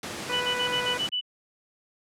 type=noise; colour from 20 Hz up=pink; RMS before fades=-34 dBFS; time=0.03-1.09 s; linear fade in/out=2 ms
type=harmonic tone; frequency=493.9 Hz; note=B4; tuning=in tune; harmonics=1 / 2 / 3 / 4 / 5; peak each=-33 / -33 / -34 / -36 / -37 dBFS; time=0.29-0.98 s; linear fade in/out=10 ms
type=tone bursts; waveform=sine; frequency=2974 Hz; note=F#7; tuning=8 cents sharp; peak=-25 dBFS; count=7; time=0.32-1.212 s; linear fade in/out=20 ms; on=94 ms; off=39 ms
effects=high-pass 150 Hz 12 dB/octave + low-pass 9000 Hz 12 dB/octave